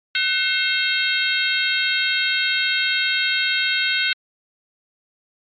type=harmonic tone with a mistuned harmonic; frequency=535 Hz; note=C5; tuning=38 cents sharp; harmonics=3 / 4 / 5 / 6 / 7 / 8; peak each=-23 / -24 / -25 / -26 / -26 / -27 dBFS; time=0.15-4.13 s; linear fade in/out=2 ms; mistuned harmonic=3; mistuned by=-110 cents; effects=MP3 32 kbps